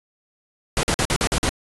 pink noise bursts, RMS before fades -20 dBFS, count 7, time 0.77-1.492 s, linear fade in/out 0 ms, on 62 ms, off 48 ms, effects resampled to 24000 Hz

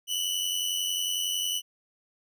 sawtooth tone pair together, 2933 / 3024 Hz, F#7 / F#7, -16 / +37 cents, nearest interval minor second, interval 53 cents, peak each -27 dBFS, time 0.07-1.62 s, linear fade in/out 50 ms, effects none

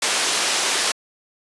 white band-pass noise, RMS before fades -21 dBFS, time 0.02-0.92 s, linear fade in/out 5 ms, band 350 to 6900 Hz, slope 12 dB/octave, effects resampled to 24000 Hz

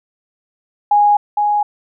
sine tone pair in turn, 826 / 830.8 Hz, G#5 / G#5, -10 / 0 cents, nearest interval unison, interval 10 cents, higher second, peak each -8 / -12 dBFS, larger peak first, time 0.91-1.17 / 1.37-1.63 s, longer neither, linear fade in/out 5 ms, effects none

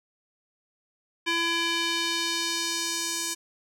square tone with band-pass filter sweep, 335.8 Hz, E4, 32 cents sharp, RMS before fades -28 dBFS, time 1.26-3.35 s, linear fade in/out 20 ms, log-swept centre 2600 to 7300 Hz, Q 1.3, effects none

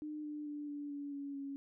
sine tone with pitch steps, 302.7 / 298.4 / 294.1 / 289.9 / 285.7 / 281.6 / 277.6 Hz, D#4 / D4 / D4 / D4 / D4 / C#4 / C#4, -48 / +28 / +3 / -22 / -48 / +27 / +3 cents, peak -40 dBFS, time 0.02-1.56 s, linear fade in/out 0 ms, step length 220 ms, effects none

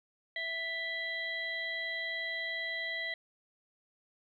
harmonic tone with a mistuned harmonic, 659.3 Hz, E5, in tune, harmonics 1 / 3 / 5 / 6, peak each -45 / -35 / -44 / -44 dBFS, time 0.36-3.14 s, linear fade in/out 2 ms, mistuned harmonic 5, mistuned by -29 cents, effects 12-bit

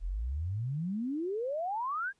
sine exponential sweep, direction up, 38.89 to 1661.2 Hz, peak -31 dBFS, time 0-2.13 s, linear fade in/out 50 ms, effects pink hiss -73 dBFS RMS until 2.19 s + resampled to 22050 Hz

